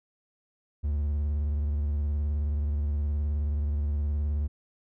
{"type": "tone with vibrato", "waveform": "triangle", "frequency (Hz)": 73.3, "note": "D2", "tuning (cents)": -3, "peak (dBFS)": -23, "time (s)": [0.83, 4.48], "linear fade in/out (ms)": 20, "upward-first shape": "sine", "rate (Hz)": 19, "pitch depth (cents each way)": 71, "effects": []}